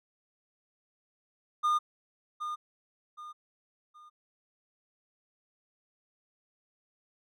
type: tone with echo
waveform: triangle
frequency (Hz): 1216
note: D#6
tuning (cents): -40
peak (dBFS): -22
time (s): 1.63-1.79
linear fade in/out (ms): 20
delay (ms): 770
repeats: 3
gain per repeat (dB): -9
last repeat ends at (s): 4.1
effects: none